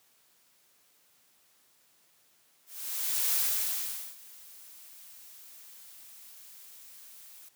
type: noise with ADSR envelope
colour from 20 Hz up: blue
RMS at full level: -27 dBFS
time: 2.66-7.49 s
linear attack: 670 ms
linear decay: 820 ms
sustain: -24 dB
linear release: 8 ms
effects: white hiss -66 dBFS RMS until 7.55 s + high-pass 100 Hz 12 dB/octave